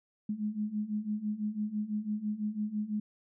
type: beating tone pair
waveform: sine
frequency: 207.7 / 213.7 Hz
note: G#3 / G#3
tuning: 0 / +50 cents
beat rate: 6 Hz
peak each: -36 / -33 dBFS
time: 0.29-3 s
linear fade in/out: 5 ms
effects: none